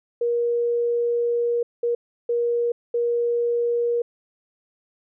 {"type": "tone bursts at uneven times", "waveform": "sine", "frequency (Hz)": 474.4, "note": "A#4", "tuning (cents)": 30, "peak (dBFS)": -19, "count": 4, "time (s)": [[0.21, 1.63], [1.83, 1.95], [2.29, 2.72], [2.94, 4.02]], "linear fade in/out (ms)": 5, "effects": []}